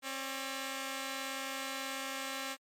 5% pulse tone pair together, 267.9 / 574.3 Hz, C4 / D5, +41 / -39 cents, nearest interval octave + minor second, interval 1320 cents, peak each -27 / -31 dBFS, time 0.02-2.57 s, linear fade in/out 50 ms, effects MP3 64 kbps

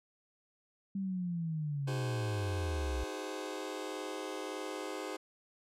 sine linear sweep, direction down, 197.6 to 59.1 Hz, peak -33 dBFS, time 0.95-3.04 s, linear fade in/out 5 ms
sawtooth chord, Ab dominant seventh, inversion second, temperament just, 311.5 / 373.8 / 415.3 / 519.1 Hz, Eb4 / Gb4 / Ab4 / C5, +2 / +18 / 0 / -14 cents, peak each -40 dBFS, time 1.87-5.17 s, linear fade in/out 10 ms
effects low-pass 10000 Hz 12 dB/octave

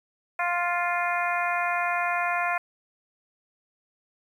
harmonic tone, 350 Hz, F4, 4 cents sharp, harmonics 2 / 3 / 4 / 5 / 6 / 7, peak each -28 / -30 / -31 / -32 / -33 / -33 dBFS, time 0.39-2.58 s, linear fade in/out 5 ms, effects 9-bit

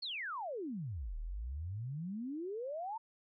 sine exponential two-way sweep, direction down then up, 4543 to 36 to 930 Hz, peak -38 dBFS, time 0.02-2.98 s, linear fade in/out 10 ms, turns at 1.17 s, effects none

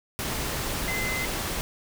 sine tone in noise, 2056 Hz, C7, 31 cents flat, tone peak -29 dBFS, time 0.88-1.25 s, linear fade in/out 0 ms, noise pink, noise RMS -30 dBFS, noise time 0.19-1.61 s, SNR -2 dB, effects none

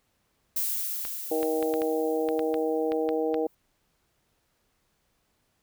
violet noise with exponential decay, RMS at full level -27 dBFS, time 0.56-3.55 s, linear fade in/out 5 ms, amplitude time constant 650 ms
clicks, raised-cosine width 0.3 ms, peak -21 dBFS, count 11, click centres 1.051 / 1.43 / 1.627 / 1.739 / 1.819 / 2.288 / 2.393 / 2.542 / 2.92 / 3.09 / 3.343 s
harmonic tone, 157.9 Hz, D#3, 26 cents sharp, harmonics 2 / 3 / 4 / 5, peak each -30 / -26 / -34 / -35 dBFS, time 1.31-3.47 s, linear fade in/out 5 ms
effects pink hiss -72 dBFS RMS until 5.62 s

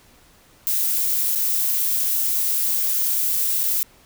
violet noise with dropouts, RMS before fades -21 dBFS, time 0.67-3.83 s, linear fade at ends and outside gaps 0 ms, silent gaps 1.351-1.357 / 2.937-2.94 / 3.633-3.637 s, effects pink hiss -53 dBFS RMS until 4.05 s

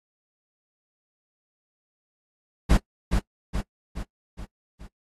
brown noise with echo, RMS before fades -17 dBFS, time 2.69-2.78 s, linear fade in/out 20 ms, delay 420 ms, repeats 5, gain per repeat -5 dB, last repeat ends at 4.88 s, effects noise-tail reverb RT60 0.1 s tail -22 dB re dry + AAC 32 kbps

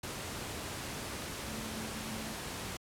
sine tone in noise, 220 Hz, A3, in tune, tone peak -43 dBFS, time 1.47-2.34 s, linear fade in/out 5 ms, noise pink, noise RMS -40 dBFS, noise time 0.03-2.77 s, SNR -6 dB, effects high-pass 60 Hz 12 dB/octave + low-pass 12000 Hz 12 dB/octave

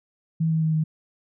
sine tone with pitch steps, 161.7 / 160.03 / 158.37 / 156.73 Hz, E3 / D#3 / D#3 / D#3, -33 / +49 / +31 / +13 cents, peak -19 dBFS, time 0.4-0.84 s, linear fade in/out 10 ms, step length 110 ms, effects none

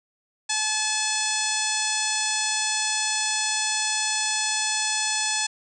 harmonic tone with a mistuned harmonic, 861 Hz, A5, 38 cents flat, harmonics 1 / 2 / 3 / 4 / 5 / 6 / 7 / 8 / 9 / 10, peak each -32 / -32 / -32 / -32 / -32 / -32 / -32 / -32 / -32 / -32 dBFS, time 0.49-5.47 s, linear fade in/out 10 ms, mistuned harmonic 8, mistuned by +19 cents, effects none

